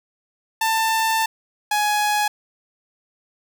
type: tone pair in turn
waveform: sawtooth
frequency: 891 / 836.6 Hz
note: A5 / G#5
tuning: +22 / +12 cents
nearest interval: minor second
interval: 110 cents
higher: first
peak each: -14 dBFS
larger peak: neither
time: 0.61-1.26 / 1.71-2.28 s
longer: first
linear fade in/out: 5 ms
effects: none